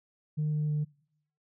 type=tone with pitch steps; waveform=sine; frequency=152 / 151.04 / 150.08 Hz; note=D#3 / D3 / D3; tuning=-40 / +49 / +38 cents; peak=-25 dBFS; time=0.37-0.85 s; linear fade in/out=20 ms; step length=160 ms; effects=noise-tail reverb RT60 0.7 s tail -25 dB re dry + tanh soft clip ceiling -24 dBFS